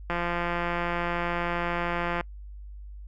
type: click train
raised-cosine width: 0.5 ms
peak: -14 dBFS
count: 366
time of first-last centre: 0.1-2.21 s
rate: 173 Hz
effects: noise-tail reverb RT60 0.1 s tail -26 dB re dry + added 50 Hz sine -39 dBFS peak until 3.07 s